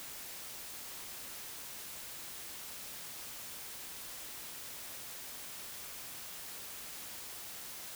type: silence
effects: white hiss -46 dBFS RMS until 7.95 s